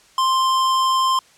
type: tone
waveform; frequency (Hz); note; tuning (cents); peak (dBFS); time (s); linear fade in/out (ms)
square; 1048; C6; +2; -16; 0.18-1.19; 2
effects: white hiss -52 dBFS RMS until 1.37 s + low-pass 8000 Hz 12 dB/octave